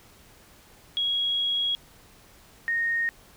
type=tone pair in turn; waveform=sine; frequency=3312 / 1853.4 Hz; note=G#7 / A#6; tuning=-5 / -10 cents; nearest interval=minor seventh; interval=1005 cents; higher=first; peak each=-23 dBFS; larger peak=neither; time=0.97-1.75 / 2.68-3.09 s; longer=first; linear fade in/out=0 ms; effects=pink hiss -54 dBFS RMS until 3.36 s